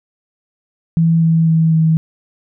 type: tone with pitch steps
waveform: sine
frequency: 164.81 / 163.29 / 161.79 / 160.3 Hz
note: E3 / E3 / E3 / E3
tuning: 0 / -16 / -32 / -48 cents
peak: -9 dBFS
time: 0.97-1.97 s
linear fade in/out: 0 ms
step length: 250 ms
effects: none